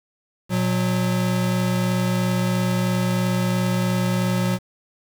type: tone pair together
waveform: square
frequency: 119.7 / 182.7 Hz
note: A#2 / F#3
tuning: +46 / -22 cents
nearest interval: perfect fifth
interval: 732 cents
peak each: -24 / -21 dBFS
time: 0.49-4.59 s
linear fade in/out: 50 ms
effects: 7-bit